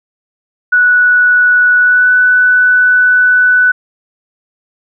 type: tone with pitch glide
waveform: sine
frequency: 1474 to 1492 Hz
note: F#6 to F#6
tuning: -7 to +14 cents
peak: -5 dBFS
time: 0.72-3.72 s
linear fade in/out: 10 ms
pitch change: +21 cents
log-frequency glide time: 1.8-2.1 s
effects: none